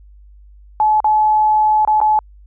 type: tone with dropouts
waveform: sine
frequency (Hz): 857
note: A5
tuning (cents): -46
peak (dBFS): -10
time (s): 0.8-2.19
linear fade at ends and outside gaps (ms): 1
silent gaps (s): 1.003-1.044 / 1.85-1.875 / 2.003-2.014
effects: added 50 Hz sine -40 dBFS peak until 2.46 s